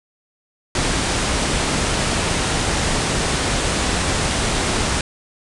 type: low-pass noise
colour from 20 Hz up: pink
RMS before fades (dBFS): -20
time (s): 0.75-5.01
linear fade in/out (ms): 2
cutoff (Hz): 9900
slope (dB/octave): 96
effects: none